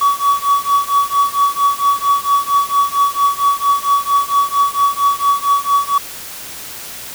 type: tone with tremolo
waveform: triangle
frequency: 1133 Hz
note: C#6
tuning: 37 cents sharp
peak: -5 dBFS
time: 0.01-5.98 s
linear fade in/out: 5 ms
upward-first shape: triangle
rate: 4.4 Hz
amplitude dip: 100%
effects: tanh soft clip ceiling -2 dBFS + white hiss -30 dBFS RMS until 7.14 s